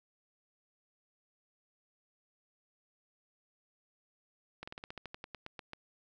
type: slowing click train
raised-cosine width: 0.3 ms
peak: -27 dBFS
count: 14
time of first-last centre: 4.63-5.734 s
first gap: 45 ms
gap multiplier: 1.1
effects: none